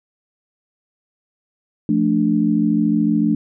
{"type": "chord", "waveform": "sine", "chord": "D minor", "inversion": "first", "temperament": "equal with one note detuned", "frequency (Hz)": [173.51, 220, 293.7], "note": ["F3", "A3", "D4"], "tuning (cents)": [-11, 0, 0], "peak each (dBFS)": [-21, -17, -18], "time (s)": [1.89, 3.35], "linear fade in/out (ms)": 2, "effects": []}